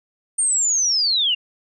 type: linear sweep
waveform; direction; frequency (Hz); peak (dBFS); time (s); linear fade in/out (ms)
sine; down; 8870 to 2743; -16; 0.38-1.35; 10
effects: none